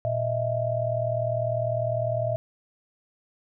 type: tone cluster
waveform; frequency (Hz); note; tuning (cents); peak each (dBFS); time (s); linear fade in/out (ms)
sine; 116.5 / 623 / 663; A#2 / D#5 / E5; -1 / +2 / +10; -28; 0.05-2.36; 0
effects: none